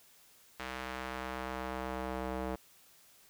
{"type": "tone with band-pass filter sweep", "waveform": "square", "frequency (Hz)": 64.1, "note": "C2", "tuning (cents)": -35, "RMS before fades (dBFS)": -39, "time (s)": [0.59, 2.56], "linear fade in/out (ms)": 10, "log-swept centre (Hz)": [1900, 590], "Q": 0.82, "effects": ["white hiss -62 dBFS RMS until 3.29 s"]}